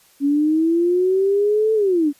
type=linear two-way sweep; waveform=sine; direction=up then down; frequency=277.2 to 443.1 to 277.2 Hz; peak=-14 dBFS; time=0.2-2.13 s; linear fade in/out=50 ms; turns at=1.74 s; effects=white hiss -54 dBFS RMS until 2.19 s + resampled to 32000 Hz